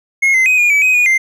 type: tone with pitch steps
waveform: triangle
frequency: 2161 / 2063 / 2512 / 2433 / 2292 / 2518 / 2455 / 2091 Hz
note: C#7 / C7 / D#7 / D#7 / D7 / D#7 / D#7 / C7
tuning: -45 / -25 / +16 / -39 / -43 / +20 / -24 / -2 cents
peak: -7 dBFS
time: 0.22-1.18 s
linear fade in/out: 10 ms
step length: 120 ms
effects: none